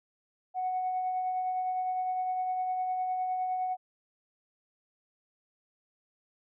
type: tone with tremolo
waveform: sine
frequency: 740 Hz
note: F#5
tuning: in tune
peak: -26 dBFS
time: 0.54-3.77 s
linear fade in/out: 50 ms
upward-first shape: triangle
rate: 9.8 Hz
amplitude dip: 35%
effects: tanh soft clip ceiling -24 dBFS